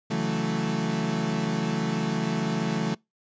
35% pulse chord, F# minor seventh, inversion second, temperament equal, 138.59 / 164.81 / 185 / 220 Hz, C#3 / E3 / F#3 / A3, 0 / 0 / 0 / 0 cents, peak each -32 / -28 / -30 / -27 dBFS, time 0.1-2.95 s, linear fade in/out 10 ms, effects noise-tail reverb RT60 0.2 s tail -25 dB re dry + resampled to 16000 Hz

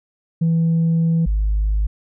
sine tone pair in turn, 164.81 / 51.91 Hz, E3 / G#1, 0 / 0 cents, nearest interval octave + minor sixth, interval 2000 cents, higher first, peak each -12 / -14 dBFS, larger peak first, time 0.41-1.26 / 1.26-1.87 s, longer first, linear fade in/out 10 ms, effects tanh soft clip ceiling -12 dBFS

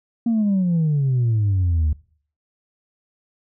sine exponential sweep, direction down, 236.9 to 73.6 Hz, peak -14 dBFS, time 0.26-1.93 s, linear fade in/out 5 ms, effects noise-tail reverb RT60 0.5 s tail -22 dB re dry + tanh soft clip ceiling -14 dBFS

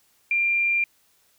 sine tone, 2384 Hz, D7, 25 cents sharp, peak -19 dBFS, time 0.31-0.84 s, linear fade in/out 2 ms, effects white hiss -63 dBFS RMS until 1.38 s

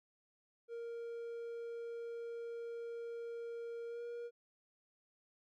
triangle tone with pitch glide, 466.7 to 473.8 Hz, A#4 to A#4, +2 to +28 cents, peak -40 dBFS, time 0.68-4.31 s, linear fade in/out 50 ms, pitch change +26 cents, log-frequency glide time 3.88-4.02 s, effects none

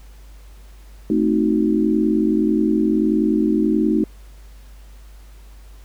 sine chord, A diminished seventh, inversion none, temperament equal, 220 / 261.6 / 311.1 / 370 Hz, A3 / C4 / Eb4 / Gb4, 0 / 0 / 0 / 0 cents, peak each -19 / -24 / -18 / -23 dBFS, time 1.1-4.04 s, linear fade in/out 2 ms, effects added 50 Hz sine -39 dBFS peak until 5.84 s + pink hiss -53 dBFS RMS until 5.84 s

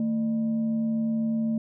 sine tone with frequency modulation, 224 Hz, A3, 31 cents sharp, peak -23 dBFS, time 0-1.58 s, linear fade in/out 2 ms, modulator 380 Hz, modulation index 0.28, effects none

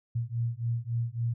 sine beating tone pair, 115.5 / 119.1 Hz, A#2 / A#2, -16 / +38 cents, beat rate 3.6 Hz, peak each -31 dBFS, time 0.15-1.34 s, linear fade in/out 10 ms, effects none

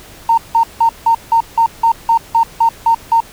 triangle tone bursts, 916 Hz, A#5, 31 cents flat, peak -3 dBFS, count 12, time 0.29-3.204 s, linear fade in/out 5 ms, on 87 ms, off 170 ms, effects tanh soft clip ceiling -5 dBFS + pink hiss -38 dBFS RMS until 3.32 s

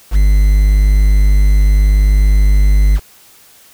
triangle tone with quantisation, 50.4 Hz, G1, 49 cents sharp, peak -4 dBFS, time 0.11-3 s, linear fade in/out 50 ms, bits 5, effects white hiss -44 dBFS RMS until 3.73 s

